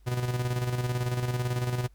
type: tone with tremolo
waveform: 45% pulse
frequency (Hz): 123.47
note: B2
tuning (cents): 0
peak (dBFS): -25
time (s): 0.06-1.88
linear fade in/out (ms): 20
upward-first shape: square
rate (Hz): 18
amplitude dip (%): 50
effects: added 50 Hz sine -53 dBFS peak until 1.94 s + pink hiss -70 dBFS RMS until 1.94 s